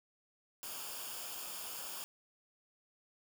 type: noise with comb filter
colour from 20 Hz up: white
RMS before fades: -44 dBFS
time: 0.63-2.04 s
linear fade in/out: 0 ms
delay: 0.5 ms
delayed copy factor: -0.65
effects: none